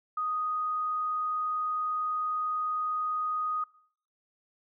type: tone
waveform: sine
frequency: 1244.5 Hz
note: D#6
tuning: in tune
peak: -28 dBFS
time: 0.17-3.64 s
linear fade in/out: 5 ms
effects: noise-tail reverb RT60 0.6 s tail -22 dB re dry